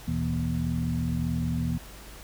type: tone cluster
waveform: sine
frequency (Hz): 78.7 / 122.1 / 163.8 / 238.9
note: D#2 / B2 / E3 / A#3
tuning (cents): +20 / -19 / -11 / +43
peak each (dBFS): -32 / -32 / -29 / -31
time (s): 0.07-1.78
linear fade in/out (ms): 10
effects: added 50 Hz sine -47 dBFS peak until 2.23 s + pink hiss -47 dBFS RMS until 2.23 s